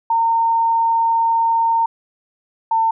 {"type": "tone pair in turn", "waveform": "sine", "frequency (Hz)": [915, 900.8], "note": ["A#5", "A5"], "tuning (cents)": [-32, 40], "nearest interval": "unison", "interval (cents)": 28, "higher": "first", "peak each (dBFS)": -13, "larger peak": "neither", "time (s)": [[0.1, 1.86], [2.71, 2.91]], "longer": "first", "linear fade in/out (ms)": 5, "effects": []}